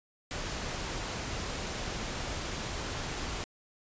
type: noise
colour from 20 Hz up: pink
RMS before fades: -36 dBFS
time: 0.31-3.44 s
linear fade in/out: 0 ms
effects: resampled to 16000 Hz